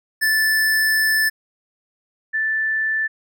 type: tone pair in turn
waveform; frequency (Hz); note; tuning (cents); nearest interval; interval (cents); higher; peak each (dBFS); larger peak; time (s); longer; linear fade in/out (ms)
square / sine; 1753 / 1760.9; A6 / A6; -7 / +1; unison; 8; second; -16 / -18; first; 0.21-1.3 / 2.33-3.08; first; 20
effects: none